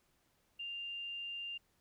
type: tone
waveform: sine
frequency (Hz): 2794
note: F7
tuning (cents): 0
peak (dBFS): -40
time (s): 0.59-1.58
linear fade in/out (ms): 10
effects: pink hiss -75 dBFS RMS until 1.8 s